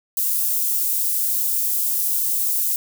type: high-pass noise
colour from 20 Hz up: white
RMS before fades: -21 dBFS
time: 0.17-2.76 s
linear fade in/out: 2 ms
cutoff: 11000 Hz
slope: 12 dB/octave
effects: none